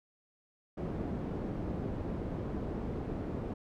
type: low-pass noise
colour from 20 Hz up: white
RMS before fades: -37 dBFS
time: 0.77-3.54 s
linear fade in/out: 10 ms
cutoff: 320 Hz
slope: 12 dB/octave
effects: none